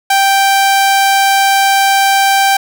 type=tone; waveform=sawtooth; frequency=784 Hz; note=G5; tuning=in tune; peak=-4 dBFS; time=0.1-2.57 s; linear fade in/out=5 ms; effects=none